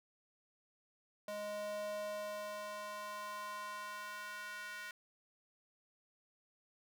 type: tone with high-pass filter sweep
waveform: square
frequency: 207.7 Hz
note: G#3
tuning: in tune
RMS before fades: -44 dBFS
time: 1.28-4.91 s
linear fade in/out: 2 ms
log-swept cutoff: 500 to 1600 Hz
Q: 2.9
effects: none